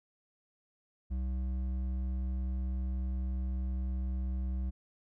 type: tone with hard clipping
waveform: triangle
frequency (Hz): 63.9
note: C2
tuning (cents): -40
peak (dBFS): -33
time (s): 1.1-4.71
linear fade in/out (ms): 20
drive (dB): 11
effects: none